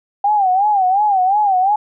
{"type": "tone with vibrato", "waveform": "sine", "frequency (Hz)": 788, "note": "G5", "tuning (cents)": 9, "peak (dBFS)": -11, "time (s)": [0.24, 1.76], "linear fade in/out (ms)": 5, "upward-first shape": "sine", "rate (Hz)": 2.8, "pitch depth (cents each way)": 130, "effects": []}